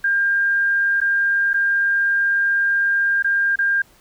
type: tone with dropouts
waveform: sine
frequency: 1602 Hz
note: G6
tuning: 37 cents sharp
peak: -15 dBFS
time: 0.04-3.82 s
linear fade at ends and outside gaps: 5 ms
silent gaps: 1.004-1.014 / 1.533-1.541 / 3.225-3.244 / 3.558-3.588 s
effects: pink hiss -53 dBFS RMS until 4 s